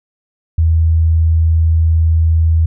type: tone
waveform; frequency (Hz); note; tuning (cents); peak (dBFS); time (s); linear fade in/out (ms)
sine; 81.2; E2; -26; -8; 0.58-2.66; 5
effects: none